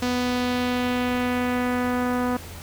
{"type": "tone with low-pass filter sweep", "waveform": "sawtooth", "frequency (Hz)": 247.7, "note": "B3", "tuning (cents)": 5, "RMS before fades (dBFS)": -24, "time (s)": [0.02, 2.37], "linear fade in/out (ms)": 5, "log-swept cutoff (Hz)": [5500, 1300], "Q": 1.4, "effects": ["added 86 Hz sine -39 dBFS peak until 2.62 s", "pink hiss -41 dBFS RMS until 2.62 s"]}